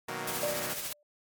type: chord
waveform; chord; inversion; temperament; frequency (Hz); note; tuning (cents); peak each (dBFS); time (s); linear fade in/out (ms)
5% pulse; B major seventh; none; equal; 123.47 / 155.56 / 185 / 233.1; B2 / D#3 / F#3 / A#3; 0 / 0 / 0 / 0; -30; 0.08-0.74; 5
type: noise with tremolo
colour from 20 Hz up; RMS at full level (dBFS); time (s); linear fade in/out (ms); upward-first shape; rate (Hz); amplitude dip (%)
white; -35; 0.27-0.93; 5; sine; 14; 40
type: tone with exponential decay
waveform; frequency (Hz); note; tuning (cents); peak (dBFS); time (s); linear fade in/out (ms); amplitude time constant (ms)
sine; 590; D5; +8; -27; 0.43-1.03; 2; 130
effects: MP3 96 kbps